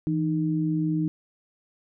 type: tone pair together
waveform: sine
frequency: 163.48 / 308.6 Hz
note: E3 / D#4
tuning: -14 / -14 cents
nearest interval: major seventh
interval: 1100 cents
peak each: -25 dBFS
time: 0.07-1.08 s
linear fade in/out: 0 ms
effects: none